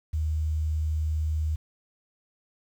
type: tone with quantisation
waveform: sine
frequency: 77.78 Hz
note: D#2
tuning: in tune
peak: -24 dBFS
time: 0.13-1.56 s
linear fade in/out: 10 ms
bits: 9
effects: none